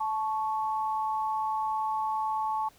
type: tone pair together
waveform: sine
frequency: 870.7 / 1108.7 Hz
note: A5 / C#6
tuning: -18 / 0 cents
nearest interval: major third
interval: 418 cents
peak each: -28 / -33 dBFS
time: 0-2.69 s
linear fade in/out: 10 ms
effects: pink hiss -59 dBFS RMS until 2.78 s